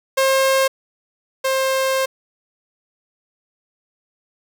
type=tone pair in turn; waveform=sawtooth; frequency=534 / 530 Hz; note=C5 / C5; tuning=+35 / +22 cents; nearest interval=unison; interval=13 cents; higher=first; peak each=-10 / -13 dBFS; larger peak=first; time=0.17-0.68 / 1.44-2.06 s; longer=second; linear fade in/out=10 ms; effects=none